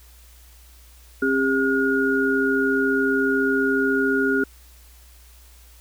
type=tone cluster; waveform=sine; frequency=268.1 / 402.2 / 1436 Hz; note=C4 / G4 / F6; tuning=+42 / +44 / +48 cents; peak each=-22 dBFS; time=1.22-4.44 s; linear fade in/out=5 ms; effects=added 60 Hz sine -47 dBFS peak until 5.8 s + white hiss -53 dBFS RMS until 5.8 s